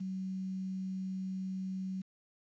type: tone with quantisation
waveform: sine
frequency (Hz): 188.7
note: F#3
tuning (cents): +34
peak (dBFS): -35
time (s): 0-2.02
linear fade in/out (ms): 10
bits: 10
effects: resampled to 16000 Hz